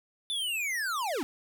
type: linear sweep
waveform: square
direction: down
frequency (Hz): 3554 to 241.7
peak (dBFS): -30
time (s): 0.3-1.23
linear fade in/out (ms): 0
effects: none